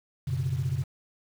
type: chord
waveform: sine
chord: F# suspended fourth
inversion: none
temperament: equal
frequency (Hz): 92.5 / 123.47 / 138.59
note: F#2 / B2 / C#3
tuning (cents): 0 / 0 / 0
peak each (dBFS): -32 / -29 / -28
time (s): 0.27-0.84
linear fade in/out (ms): 10
effects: tanh soft clip ceiling -20 dBFS + 8-bit